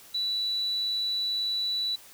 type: tone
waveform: sine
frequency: 3951 Hz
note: B7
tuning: in tune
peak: -26 dBFS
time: 0.14-1.96 s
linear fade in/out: 10 ms
effects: white hiss -51 dBFS RMS until 2.13 s